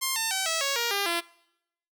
5% pulse tone with pitch steps, 1058 / 900 / 765.6 / 651.3 / 554 / 471.3 / 400.9 / 341 Hz, C6 / A5 / G5 / E5 / C#5 / A#4 / G4 / F4, +19 / +39 / -41 / -21 / -1 / +19 / +39 / -41 cents, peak -14 dBFS, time 0.01-1.21 s, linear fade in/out 20 ms, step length 150 ms, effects noise-tail reverb RT60 0.8 s tail -22 dB re dry

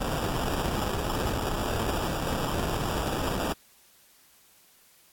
pink noise with sample-and-hold, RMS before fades -29 dBFS, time 0-3.53 s, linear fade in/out 10 ms, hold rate 2100 Hz, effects white hiss -59 dBFS RMS until 5.12 s + AAC 64 kbps

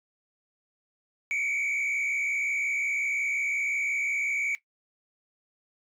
sine tone with frequency modulation, 2272 Hz, C#7, 42 cents sharp, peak -23 dBFS, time 1.31-4.55 s, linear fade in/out 0 ms, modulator 65.6 Hz, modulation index 1.2, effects noise-tail reverb RT60 0.1 s tail -17 dB re dry + tanh soft clip ceiling -25 dBFS

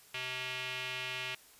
square tone with band-pass filter, 127.8 Hz, C3, 40 cents flat, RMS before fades -39 dBFS, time 0.14-1.35 s, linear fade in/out 5 ms, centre 2700 Hz, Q 2.8, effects white hiss -59 dBFS RMS until 1.59 s + resampled to 32000 Hz

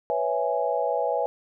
sine chord, C# minor seventh, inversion third, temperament equal, 493.9 / 554.4 / 659.3 / 830.6 Hz, B4 / C#5 / E5 / G#5, 0 / 0 / 0 / 0 cents, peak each -28 dBFS, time 0.1-1.26 s, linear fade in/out 0 ms, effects none

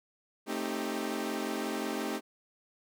sawtooth chord, A half-diminished seventh, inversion none, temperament equal with one note detuned, 220 / 265.6 / 311.1 / 392 Hz, A3 / C4 / Eb4 / G4, 0 / +26 / 0 / 0 cents, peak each -34 dBFS, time 0.46-2.21 s, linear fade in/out 50 ms, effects none

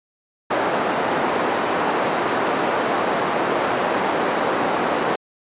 white band-pass noise, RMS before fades -21 dBFS, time 0.5-5.16 s, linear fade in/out 10 ms, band 260 to 970 Hz, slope 12 dB/octave, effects resampled to 8000 Hz

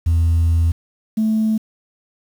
sine tone pair in turn, 83 / 218.8 Hz, E2 / A3, +12 / -9 cents, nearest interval octave + perfect fourth, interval 1679 cents, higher second, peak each -10 / -13 dBFS, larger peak first, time 0.06-0.72 / 1.17-1.58 s, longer first, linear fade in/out 10 ms, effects tanh soft clip ceiling -11 dBFS + 7-bit

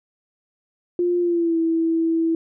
sine tone with pitch glide, 351.6 to 328.1 Hz, F4 to E4, +12 to -8 cents, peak -17 dBFS, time 0.99-2.35 s, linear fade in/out 2 ms, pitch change -120 cents, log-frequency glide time 1.2-1.58 s, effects none

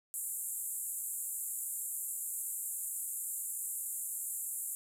pink band-pass noise, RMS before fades -39 dBFS, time 0.14-4.75 s, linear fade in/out 0 ms, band 7300 to 14000 Hz, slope 96 dB/octave, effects none

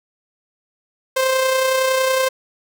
sawtooth tone with amplitude modulation, 523.3 Hz, C5, in tune, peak -10 dBFS, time 1.16-2.29 s, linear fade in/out 10 ms, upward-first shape sine, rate 30.8 Hz, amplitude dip 35%, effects none

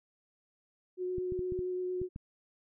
sine tone with vibrato, 364.8 Hz, F#4, 24 cents flat, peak -32 dBFS, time 0.97-2.09 s, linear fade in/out 50 ms, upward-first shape sine, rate 8.7 Hz, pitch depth 10 cents each way
clicks, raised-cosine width 5 ms, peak -29 dBFS, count 7, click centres 1.183 / 1.322 / 1.392 / 1.522 / 1.591 / 2.016 / 2.161 s
effects none

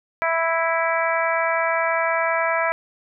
harmonic tone, 329.6 Hz, E4, in tune, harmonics 2 / 3 / 4 / 5 / 6 / 7, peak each -23 / -25 / -26 / -27 / -28 / -28 dBFS, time 0.22-2.72 s, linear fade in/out 0 ms, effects none

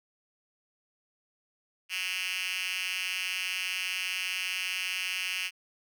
5% pulse tone with high-pass filter, 185 Hz, F#3, in tune, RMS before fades -33 dBFS, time 1.89-5.51 s, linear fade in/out 50 ms, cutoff 2800 Hz, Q 5.3, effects none

